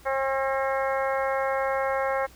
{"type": "harmonic tone with a mistuned harmonic", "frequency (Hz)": 269, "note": "C4", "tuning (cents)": 48, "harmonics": [2, 3, 4, 5, 6, 7, 8], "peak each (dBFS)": [-26, -30, -32, -34, -36, -37, -38], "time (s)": [0.05, 2.27], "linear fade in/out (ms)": 20, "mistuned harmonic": 7, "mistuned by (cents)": -19, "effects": ["added 60 Hz sine -53 dBFS peak until 2.35 s", "pink hiss -53 dBFS RMS until 2.35 s"]}